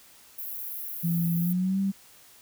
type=high-pass noise; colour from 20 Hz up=white; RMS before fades=-36 dBFS; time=0.38-1.53 s; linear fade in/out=5 ms; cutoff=11000 Hz; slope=96 dB/octave
type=tone with pitch glide; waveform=sine; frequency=170 to 195.28 Hz; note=F3 to G3; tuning=-46 to -6 cents; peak=-23 dBFS; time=1.03-1.92 s; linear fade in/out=20 ms; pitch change=+240 cents; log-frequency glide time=1.37-1.8 s
effects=white hiss -54 dBFS RMS until 2.41 s